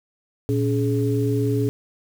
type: tone cluster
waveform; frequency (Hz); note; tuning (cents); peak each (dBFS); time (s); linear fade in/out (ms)
sine; 116.9 / 281.6 / 421; A#2 / C#4 / G#4; +5 / +27 / +24; -21 / -24 / -24; 0.49-1.69; 0
effects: 7-bit